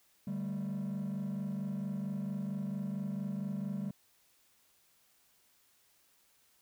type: chord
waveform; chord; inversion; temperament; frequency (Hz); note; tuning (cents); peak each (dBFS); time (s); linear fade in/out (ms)
triangle; D suspended fourth; none; just; 146.83 / 195.78 / 220.2; D3 / G3 / A3; 0 / -2 / +2; -39 / -33 / -39; 0.27-3.91; 5
effects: tanh soft clip ceiling -29 dBFS + white hiss -69 dBFS RMS until 6.61 s